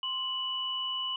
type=tone pair together; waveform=sine; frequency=1046.5 / 2960 Hz; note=C6 / F#7; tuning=0 / 0 cents; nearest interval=octave + tritone; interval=1800 cents; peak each=-38 / -31 dBFS; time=0.03-1.16 s; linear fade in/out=2 ms; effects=none